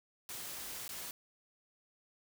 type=noise with dropouts; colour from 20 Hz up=white; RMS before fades=-44 dBFS; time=0.29-1.11 s; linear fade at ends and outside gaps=1 ms; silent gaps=0.879-0.891 s; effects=none